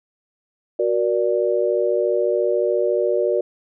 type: chord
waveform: sine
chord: Gb augmented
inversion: none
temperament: equal with one note detuned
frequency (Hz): 370 / 473.2 / 587.3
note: Gb4 / Bb4 / D5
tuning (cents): 0 / +26 / 0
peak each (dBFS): -21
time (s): 0.79-3.41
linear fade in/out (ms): 5
effects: none